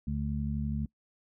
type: harmonic tone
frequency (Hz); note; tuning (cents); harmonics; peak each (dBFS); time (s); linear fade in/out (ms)
72.1; D2; -31; 1 / 2 / 3; -34 / -34 / -34; 0.07-0.86; 5
effects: noise-tail reverb RT60 0.1 s tail -22 dB re dry